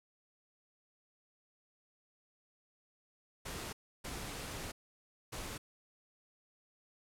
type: noise bursts at uneven times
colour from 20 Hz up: pink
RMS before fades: -43 dBFS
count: 3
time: 3.45-3.73 / 4.04-4.72 / 5.32-5.58 s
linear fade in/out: 10 ms
effects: low-pass 12000 Hz 12 dB/octave